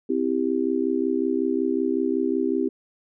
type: chord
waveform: sine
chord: C major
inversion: none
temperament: just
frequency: 261.6 / 327 / 392.4 Hz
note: C4 / E4 / G4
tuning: 0 / -14 / +2 cents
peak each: -25 dBFS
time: 0.09-2.69 s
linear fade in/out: 10 ms
effects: none